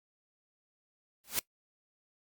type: noise with exponential growth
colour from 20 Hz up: white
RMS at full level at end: -27 dBFS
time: 1.24-1.39 s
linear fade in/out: 0 ms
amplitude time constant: 32 ms
effects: noise-tail reverb RT60 0.1 s tail -22 dB re dry + Opus 48 kbps